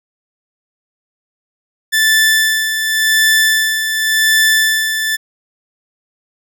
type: tone with tremolo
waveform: sawtooth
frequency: 1758 Hz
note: A6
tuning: 2 cents flat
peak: -5 dBFS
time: 1.92-5.17 s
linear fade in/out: 20 ms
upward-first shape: sine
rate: 0.9 Hz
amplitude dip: 55%
effects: none